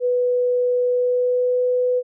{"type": "tone with pitch glide", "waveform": "sine", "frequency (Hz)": [493.9, 498.2], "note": ["B4", "B4"], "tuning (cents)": [0, 15], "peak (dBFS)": -16, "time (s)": [0, 2.03], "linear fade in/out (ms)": 50, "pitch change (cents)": 15, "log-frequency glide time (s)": [0.87, 1.63], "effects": []}